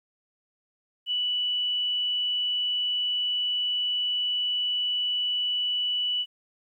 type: tone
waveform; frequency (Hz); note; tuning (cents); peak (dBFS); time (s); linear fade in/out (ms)
sine; 2960; F#7; 0; -24; 1.06-6.26; 50
effects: 11-bit